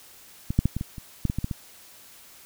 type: clicks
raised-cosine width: 5 ms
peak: -14 / -6 / -8 / -15 / -17 / -24 / -11 / -13 / -14 / -14 / -16 dBFS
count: 11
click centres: 0.505 / 0.59 / 0.656 / 0.766 / 0.811 / 0.982 / 1.253 / 1.299 / 1.386 / 1.444 / 1.512 s
effects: white hiss -50 dBFS RMS until 2.45 s